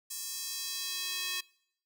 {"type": "tone with high-pass filter sweep", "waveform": "square", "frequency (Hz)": 364.6, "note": "F#4", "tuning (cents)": -25, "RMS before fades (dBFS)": -37, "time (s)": [0.1, 1.41], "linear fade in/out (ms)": 10, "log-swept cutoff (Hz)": [7100, 2700], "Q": 1.2, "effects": ["noise-tail reverb RT60 0.7 s tail -24 dB re dry"]}